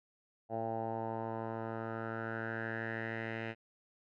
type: tone with low-pass filter sweep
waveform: 10% pulse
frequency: 112.9 Hz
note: A2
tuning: 45 cents sharp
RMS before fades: -39 dBFS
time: 0.49-3.55 s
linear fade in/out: 50 ms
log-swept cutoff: 730 to 2300 Hz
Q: 5.1
effects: none